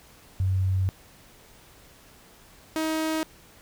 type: tone pair in turn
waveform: sine / sawtooth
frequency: 94.3 / 316.6 Hz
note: F#2 / D#4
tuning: +33 / +30 cents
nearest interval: octave + major sixth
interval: 2097 cents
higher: second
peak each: -21 dBFS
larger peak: neither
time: 0.4-0.89 / 2.76-3.23 s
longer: first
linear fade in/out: 0 ms
effects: pink hiss -53 dBFS RMS until 3.61 s